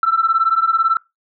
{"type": "beating tone pair", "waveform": "sine", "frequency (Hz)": [1324, 1342], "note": ["E6", "E6"], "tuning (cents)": [7, 31], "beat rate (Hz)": 18, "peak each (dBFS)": -15, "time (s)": [0.03, 0.97], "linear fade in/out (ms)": 2, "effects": ["noise-tail reverb RT60 0.2 s tail -23 dB re dry", "tanh soft clip ceiling -6 dBFS"]}